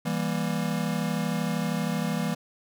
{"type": "chord", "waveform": "square", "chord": "E diminished", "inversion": "none", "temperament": "just", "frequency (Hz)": [164.81, 197.78, 237.3], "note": ["E3", "G3", "Bb3"], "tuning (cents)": [0, 16, 31], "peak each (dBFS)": [-30, -31, -32], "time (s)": [0.05, 2.35], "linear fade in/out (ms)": 10, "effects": []}